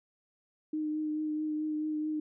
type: tone with vibrato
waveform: sine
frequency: 306.7 Hz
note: D#4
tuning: 25 cents flat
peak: -30 dBFS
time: 0.73-2.2 s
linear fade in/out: 5 ms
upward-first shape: triangle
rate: 4.6 Hz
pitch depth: 19 cents each way
effects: none